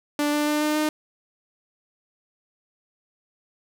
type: tone with pitch steps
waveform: sawtooth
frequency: 293.7 / 296.6 / 299.5 / 302.5 / 305.5 Hz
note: D4 / D4 / D4 / D#4 / D#4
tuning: 0 / +17 / +34 / -49 / -32 cents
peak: -17 dBFS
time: 0.19-0.89 s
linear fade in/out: 2 ms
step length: 140 ms
effects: none